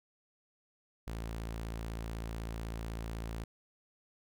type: tone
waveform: sawtooth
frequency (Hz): 56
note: A1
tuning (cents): +31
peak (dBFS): -34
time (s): 1.07-3.44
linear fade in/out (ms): 5
effects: none